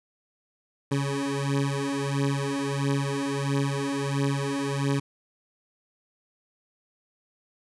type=beating tone pair; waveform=20% pulse; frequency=138.59 / 140.09 Hz; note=C#3 / C#3; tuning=0 / +19 cents; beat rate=1.5 Hz; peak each=-23 dBFS; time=0.91-5 s; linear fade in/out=10 ms; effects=resampled to 24000 Hz + 9-bit